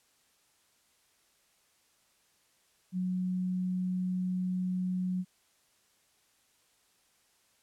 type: tone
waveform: sine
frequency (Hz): 183.2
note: F#3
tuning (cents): -17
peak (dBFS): -29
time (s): 2.92-5.25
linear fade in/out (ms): 50
effects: white hiss -69 dBFS RMS until 7.62 s + low-pass 11000 Hz 12 dB/octave